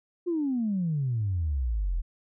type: exponential sweep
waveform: sine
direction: down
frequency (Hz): 361.6 to 38.79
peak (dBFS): -24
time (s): 0.26-2.02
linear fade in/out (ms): 20
effects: tanh soft clip ceiling -20 dBFS